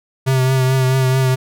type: tone with vibrato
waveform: square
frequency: 130.81 Hz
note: C3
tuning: in tune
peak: -13 dBFS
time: 0.26-1.36 s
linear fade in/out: 20 ms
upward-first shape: triangle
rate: 4.6 Hz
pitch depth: 33 cents each way
effects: none